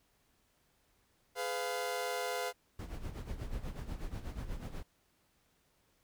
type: chord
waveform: sawtooth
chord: F diminished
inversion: first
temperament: just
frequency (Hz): 419.1 / 502.9 / 698.5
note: Ab4 / Cb5 / F5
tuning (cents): +16 / +31 / 0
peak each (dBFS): -38 / -34 / -35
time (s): 1.35-2.53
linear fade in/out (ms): 50
type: noise with tremolo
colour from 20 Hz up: brown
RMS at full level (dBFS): -38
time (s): 2.79-4.83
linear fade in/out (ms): 2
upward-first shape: sine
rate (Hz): 8.2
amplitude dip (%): 70
effects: pink hiss -73 dBFS RMS until 6.03 s